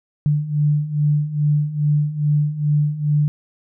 sine beating tone pair, 146.83 / 149.23 Hz, D3 / D3, 0 / +28 cents, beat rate 2.4 Hz, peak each -21 / -17 dBFS, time 0.26-3.28 s, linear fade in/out 0 ms, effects none

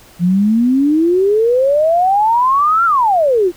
sine exponential two-way sweep, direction up then down, 169.4 to 1396.9 to 333 Hz, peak -9 dBFS, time 0.19-3.52 s, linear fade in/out 50 ms, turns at 2.85 s, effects pink hiss -43 dBFS RMS until 3.56 s

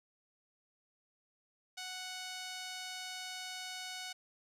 sawtooth tone with band-pass filter, 740 Hz, F#5, in tune, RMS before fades -44 dBFS, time 1.77-4.13 s, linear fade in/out 10 ms, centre 4500 Hz, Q 0.93, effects none

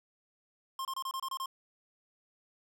square tone bursts, 1062 Hz, C6, 25 cents sharp, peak -35 dBFS, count 8, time 0.79-1.459 s, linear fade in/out 2 ms, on 60 ms, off 27 ms, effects none

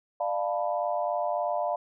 sine chord, B half-diminished seventh, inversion first, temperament equal with one note detuned, 595.2 / 698.5 / 880 / 987.8 Hz, D5 / F5 / A5 / B5, +23 / 0 / 0 / 0 cents, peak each -30 / -29 / -35 / -35 dBFS, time 0.2-1.76 s, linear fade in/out 5 ms, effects none

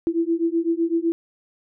sine beating tone pair, 329.6 / 337.5 Hz, E4 / E4, 0 / +41 cents, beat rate 7.9 Hz, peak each -22 dBFS, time 0.07-1.12 s, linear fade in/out 0 ms, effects none

